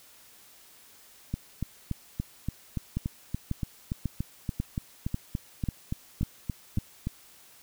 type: two click trains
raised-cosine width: 5 ms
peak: -17 / -16 dBFS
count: 21 / 8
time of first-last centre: 1.34-7.071 / 2.97-6.774 s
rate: 3.49 / 1.84 Hz
effects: white hiss -55 dBFS RMS until 7.62 s